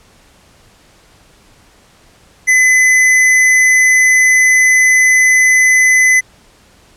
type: tone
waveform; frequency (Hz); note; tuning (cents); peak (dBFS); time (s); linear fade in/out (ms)
square; 2020; B6; +39; -7; 2.47-6.21; 20
effects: pink hiss -47 dBFS RMS until 6.96 s + low-pass 10000 Hz 12 dB/octave